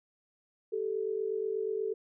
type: tone pair together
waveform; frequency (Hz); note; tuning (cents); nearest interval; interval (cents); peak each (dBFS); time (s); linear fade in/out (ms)
sine; 390 / 438.3; G4 / A4; -9 / -7; major second; 202; -34 / -32; 0.72-1.94; 10
effects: none